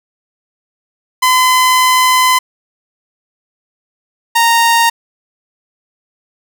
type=tone pair in turn; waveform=sawtooth; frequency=1019 / 927.3 Hz; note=C6 / A#5; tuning=-46 / -9 cents; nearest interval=major second; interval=163 cents; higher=first; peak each=-4 dBFS; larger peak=neither; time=1.22-2.39 / 4.35-4.9 s; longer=first; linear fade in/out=10 ms; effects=none